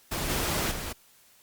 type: noise with level steps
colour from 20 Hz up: pink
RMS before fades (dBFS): -31 / -28 / -35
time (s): 0.11-0.93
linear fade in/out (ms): 10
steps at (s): 0.29 / 0.71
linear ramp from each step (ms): 5
effects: white hiss -59 dBFS RMS until 1.42 s + Opus 48 kbps